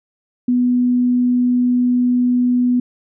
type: tone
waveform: sine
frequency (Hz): 246.9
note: B3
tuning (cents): 0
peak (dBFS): -12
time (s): 0.48-2.8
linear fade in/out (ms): 5
effects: none